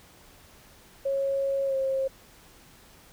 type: tone with pitch glide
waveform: sine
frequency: 548 to 534.9 Hz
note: C#5 to C5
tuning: -20 to +38 cents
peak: -24 dBFS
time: 1.05-2.08 s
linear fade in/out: 10 ms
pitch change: -42 cents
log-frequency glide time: 1.66-1.75 s
effects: pink hiss -54 dBFS RMS until 3.12 s